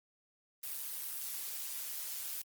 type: noise with amplitude modulation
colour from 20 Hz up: blue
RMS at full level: -38 dBFS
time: 0.63-2.42 s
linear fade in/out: 5 ms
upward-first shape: sine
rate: 139 Hz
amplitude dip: 60%
effects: Opus 32 kbps